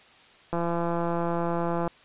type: click train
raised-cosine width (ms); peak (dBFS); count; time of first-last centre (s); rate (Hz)
1; -15; 230; 0.53-1.877; 170
effects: white hiss -54 dBFS RMS until 2.04 s + resampled to 8000 Hz